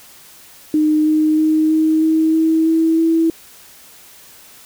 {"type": "tone with pitch steps", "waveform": "sine", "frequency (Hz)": [306.6, 309.4, 312.3, 315.2, 318.1, 321.1, 324.1, 327.1], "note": ["D#4", "D#4", "D#4", "D#4", "D#4", "E4", "E4", "E4"], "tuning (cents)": [-25, -10, 7, 23, 38, -45, -29, -13], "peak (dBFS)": -11, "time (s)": [0.74, 3.3], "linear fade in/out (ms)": 2, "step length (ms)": 320, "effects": ["white hiss -43 dBFS RMS until 4.65 s"]}